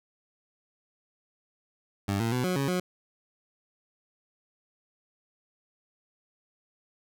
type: tone with pitch steps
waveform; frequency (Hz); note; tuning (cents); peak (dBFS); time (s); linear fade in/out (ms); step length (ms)
20% pulse; 99.6 / 114.8 / 125.2 / 182.4 / 138 / 181.3; G2 / A#2 / B2 / F#3 / C#3 / F#3; +28 / -26 / +24 / -24 / -7 / -35; -21; 2.08-2.8; 5; 120
effects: none